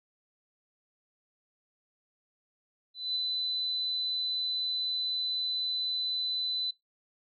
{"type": "tone with ADSR envelope", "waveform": "sine", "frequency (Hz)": 4008, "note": "B7", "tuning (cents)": 25, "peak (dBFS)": -27, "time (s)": [2.94, 6.71], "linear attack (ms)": 220, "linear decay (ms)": 3, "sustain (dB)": -2, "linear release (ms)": 7, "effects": ["noise-tail reverb RT60 0.2 s tail -24 dB re dry"]}